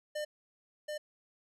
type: tone with echo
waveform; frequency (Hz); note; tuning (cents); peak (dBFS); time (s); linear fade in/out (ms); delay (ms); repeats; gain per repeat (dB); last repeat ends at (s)
square; 601; D5; +40; -35; 0.15-0.25; 10; 730; 1; -2; 0.98
effects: low-pass 11000 Hz 12 dB/octave